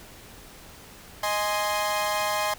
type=chord; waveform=sawtooth; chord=Ab major; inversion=second; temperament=equal with one note detuned; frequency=624.1 / 830.6 / 1046.5 Hz; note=Eb5 / Ab5 / C6; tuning=+5 / 0 / 0 cents; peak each=-25 dBFS; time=1.23-2.54 s; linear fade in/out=5 ms; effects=pink hiss -47 dBFS RMS until 2.58 s